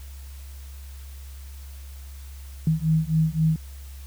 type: beating tone pair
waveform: sine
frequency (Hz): 157.1 / 160.9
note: D#3 / E3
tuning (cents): +17 / -42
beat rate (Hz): 3.8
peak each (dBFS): -22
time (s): 2.67-3.56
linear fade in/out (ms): 2
effects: added 68 Hz sine -37 dBFS peak until 4.06 s + white hiss -51 dBFS RMS until 4.06 s